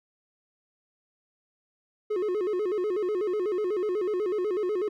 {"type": "tone with vibrato", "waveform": "triangle", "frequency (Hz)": 392, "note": "G4", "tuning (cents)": 0, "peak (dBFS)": -23, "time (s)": [2.1, 4.89], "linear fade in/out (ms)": 10, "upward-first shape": "square", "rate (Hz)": 8.1, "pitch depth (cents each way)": 140, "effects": []}